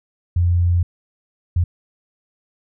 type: tone bursts at uneven times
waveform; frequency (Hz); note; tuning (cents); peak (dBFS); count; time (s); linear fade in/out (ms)
sine; 87.31; F2; 0; -13; 2; 0.36-0.83 / 1.56-1.64; 5
effects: none